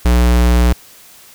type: tone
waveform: square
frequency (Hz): 60.3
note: B1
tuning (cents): -41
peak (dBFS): -9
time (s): 0.05-0.73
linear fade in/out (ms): 5
effects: white hiss -42 dBFS RMS until 1.34 s